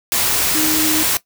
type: tone in noise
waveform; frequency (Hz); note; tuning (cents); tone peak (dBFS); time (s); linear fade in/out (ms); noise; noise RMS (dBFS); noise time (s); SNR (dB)
sine; 311.1; D#4; 0; -19; 0.55-1.03; 0; white; -17; 0.12-1.17; -5
effects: noise-tail reverb RT60 0.1 s tail -17 dB re dry